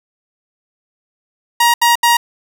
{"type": "tone bursts", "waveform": "sawtooth", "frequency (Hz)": 945, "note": "A#5", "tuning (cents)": 23, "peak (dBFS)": -5, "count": 3, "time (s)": [1.6, 2.17], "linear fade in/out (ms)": 5, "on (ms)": 140, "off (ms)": 75, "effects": []}